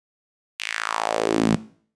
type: tone with high-pass filter sweep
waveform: sawtooth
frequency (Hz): 55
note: A1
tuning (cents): 0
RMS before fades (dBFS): -23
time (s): 0.59-1.56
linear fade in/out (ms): 10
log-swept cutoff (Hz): 2800 to 180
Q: 3.1
effects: noise-tail reverb RT60 0.5 s tail -18 dB re dry + resampled to 22050 Hz